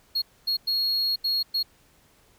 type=tone bursts at uneven times; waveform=triangle; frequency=4304 Hz; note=C8; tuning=48 cents sharp; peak=-21 dBFS; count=5; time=0.15-0.22 / 0.47-0.57 / 0.67-1.16 / 1.24-1.43 / 1.54-1.63 s; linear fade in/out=10 ms; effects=pink hiss -60 dBFS RMS until 2.38 s